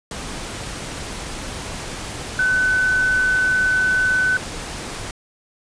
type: tone in noise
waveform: sine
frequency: 1508 Hz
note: F#6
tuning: 32 cents sharp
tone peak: -15 dBFS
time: 2.39-4.37 s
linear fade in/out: 2 ms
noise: pink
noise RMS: -30 dBFS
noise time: 0.11-5.11 s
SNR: +12 dB
effects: resampled to 22050 Hz